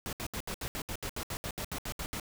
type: noise bursts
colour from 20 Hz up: pink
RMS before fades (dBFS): -37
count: 16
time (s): 0.06-2.198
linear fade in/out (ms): 0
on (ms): 68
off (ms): 70
effects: none